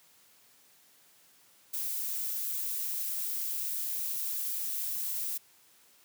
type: noise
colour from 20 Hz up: violet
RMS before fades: -34 dBFS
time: 1.73-5.38 s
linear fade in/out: 10 ms
effects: white hiss -62 dBFS RMS until 6.04 s + high-pass 100 Hz 12 dB/octave